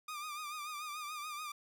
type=tone with vibrato; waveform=sawtooth; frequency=1208 Hz; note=D6; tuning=48 cents sharp; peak=-37 dBFS; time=0.08-1.52 s; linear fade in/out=5 ms; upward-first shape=triangle; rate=6.9 Hz; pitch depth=74 cents each way; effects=none